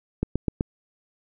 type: click train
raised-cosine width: 3 ms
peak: -10 dBFS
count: 4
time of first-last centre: 0.23-0.609 s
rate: 7.92 Hz
effects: none